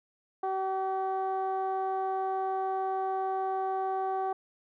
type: tone with low-pass filter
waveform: 15% pulse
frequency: 381.9 Hz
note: G4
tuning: 45 cents flat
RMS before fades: -31 dBFS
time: 0.43-4.33 s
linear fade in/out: 5 ms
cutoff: 810 Hz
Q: 2.2
effects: none